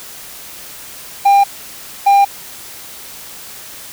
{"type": "tone pair in turn", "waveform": "triangle", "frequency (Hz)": [799, 799], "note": ["G5", "G5"], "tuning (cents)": [33, 33], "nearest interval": "unison", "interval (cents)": 0, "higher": "neither", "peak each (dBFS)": -4, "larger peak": "neither", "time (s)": [[1.25, 1.44], [2.06, 2.25]], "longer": "neither", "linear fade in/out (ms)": 10, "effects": ["white hiss -33 dBFS RMS until 3.92 s"]}